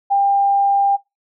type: tone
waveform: sine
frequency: 797 Hz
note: G5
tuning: 28 cents sharp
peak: -12 dBFS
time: 0.1-0.97 s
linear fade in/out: 20 ms
effects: noise-tail reverb RT60 0.2 s tail -21 dB re dry